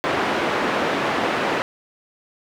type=band-pass noise; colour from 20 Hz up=pink; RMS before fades=-22 dBFS; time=0.04-1.62 s; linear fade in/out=0 ms; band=290 to 2200 Hz; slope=12 dB/octave; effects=none